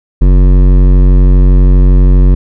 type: tone with hard clipping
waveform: sine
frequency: 46.25 Hz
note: F#1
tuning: in tune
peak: -4 dBFS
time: 0.21-2.35 s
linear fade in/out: 10 ms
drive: 14 dB
effects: none